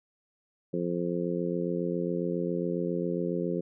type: harmonic tone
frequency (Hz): 87.31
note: F2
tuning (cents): 0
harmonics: 2 / 3 / 4 / 5 / 6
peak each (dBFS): -32 / -36 / -33 / -34 / -36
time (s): 0.73-3.61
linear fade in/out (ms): 10
effects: none